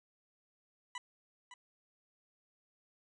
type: tone with echo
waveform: 20% pulse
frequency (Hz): 987.8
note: B5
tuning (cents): 0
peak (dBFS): -35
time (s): 0.95-0.98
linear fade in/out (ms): 2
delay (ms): 560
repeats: 1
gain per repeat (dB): -10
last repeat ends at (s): 1.54
effects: resampled to 22050 Hz